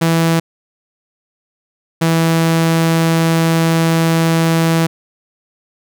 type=tone pair in turn; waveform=sawtooth; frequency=164.81 / 164.14 Hz; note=E3 / E3; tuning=0 / -7 cents; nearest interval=unison; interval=7 cents; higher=first; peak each=-7 dBFS; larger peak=neither; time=0.01-0.4 / 2.01-4.87 s; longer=second; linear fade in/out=10 ms; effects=none